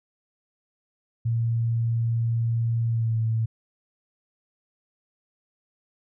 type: tone with pitch glide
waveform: sine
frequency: 115.6 to 112.31 Hz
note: A#2 to A2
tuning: -14 to +36 cents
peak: -21 dBFS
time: 1.25-3.46 s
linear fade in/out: 10 ms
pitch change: -50 cents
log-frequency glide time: 2.88-3.17 s
effects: none